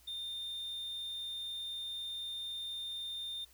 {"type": "tone", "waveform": "triangle", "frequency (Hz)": 3622, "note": "A7", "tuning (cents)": 49, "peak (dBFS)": -37, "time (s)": [0.07, 3.45], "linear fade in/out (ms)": 10, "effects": ["added 60 Hz sine -65 dBFS peak until 3.53 s", "white hiss -64 dBFS RMS until 3.53 s"]}